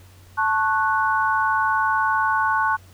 sine chord, F# minor, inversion first, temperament equal with one note detuned, 880 / 1099.2 / 1480 Hz, A5 / C#6 / F#6, 0 / -15 / 0 cents, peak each -22 dBFS, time 0.37-2.77 s, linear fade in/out 20 ms, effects added 92 Hz sine -46 dBFS peak until 2.93 s + pink hiss -53 dBFS RMS until 2.93 s

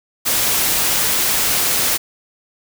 white noise, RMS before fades -17 dBFS, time 0.25-1.98 s, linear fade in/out 20 ms, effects none

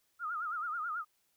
sine tone with vibrato, 1318.5 Hz, E6, in tune, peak -34 dBFS, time 0.19-1.05 s, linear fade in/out 50 ms, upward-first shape sine, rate 9.2 Hz, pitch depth 140 cents each way, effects white hiss -75 dBFS RMS until 1.36 s

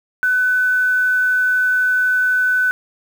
sine tone with quantisation, 1502 Hz, F#6, 26 cents sharp, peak -13 dBFS, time 0.23-2.71 s, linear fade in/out 0 ms, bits 6, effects none

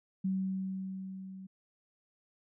sine tone with level ramp, 190 Hz, F#3, 46 cents sharp, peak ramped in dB -28 to -44 dBFS, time 0.24-1.47 s, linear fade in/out 10 ms, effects none

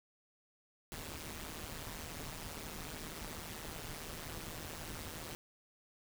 pink noise with amplitude modulation, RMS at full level -42 dBFS, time 0.92-5.35 s, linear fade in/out 0 ms, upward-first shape sine, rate 157 Hz, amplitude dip 80%, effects none

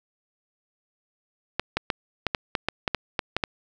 clicks, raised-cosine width 0.3 ms, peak -7 dBFS, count 12, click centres 1.596 / 1.77 / 1.902 / 2.267 / 2.348 / 2.552 / 2.686 / 2.878 / 2.947 / 3.192 / 3.366 / 3.438 s, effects none

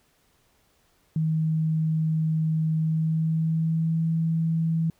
sine tone with pitch glide, 158.5 to 162.96 Hz, D#3 to E3, +32 to -20 cents, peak -21 dBFS, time 1.16-4.9 s, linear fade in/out 2 ms, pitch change +48 cents, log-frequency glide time 2.75-4.05 s, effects pink hiss -65 dBFS RMS until 4.99 s

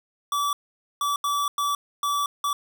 square tone bursts at uneven times, 1153 Hz, D6, 32 cents flat, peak -23 dBFS, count 6, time 0.32-0.53 / 1.01-1.16 / 1.24-1.48 / 1.58-1.75 / 2.03-2.26 / 2.44-2.53 s, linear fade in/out 2 ms, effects none

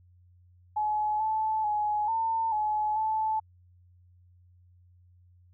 sine tone with pitch steps, 849 / 871 / 841 / 900 / 851 / 872 Hz, G#5 / A5 / G#5 / A5 / G#5 / A5, +38 / -18 / +22 / +39 / +42 / -16 cents, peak -25 dBFS, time 0.76-3.4 s, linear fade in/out 10 ms, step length 440 ms, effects added 89 Hz sine -56 dBFS peak until 5.53 s

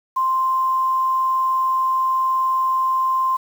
sine tone, 1046.5 Hz, C6, in tune, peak -16 dBFS, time 0.16-3.37 s, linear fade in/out 10 ms, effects 7-bit

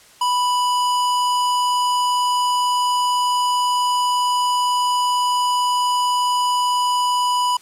square tone, 987.8 Hz, B5, in tune, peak -17 dBFS, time 0.21-7.57 s, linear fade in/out 5 ms, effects white hiss -48 dBFS RMS until 7.61 s + low-pass 10000 Hz 12 dB/octave

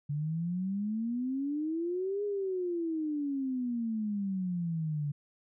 sine exponential two-way sweep, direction up then down, 142.8 to 415.3 to 142.8 Hz, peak -30 dBFS, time 0.09-5.12 s, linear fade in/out 10 ms, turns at 2.24 s, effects none

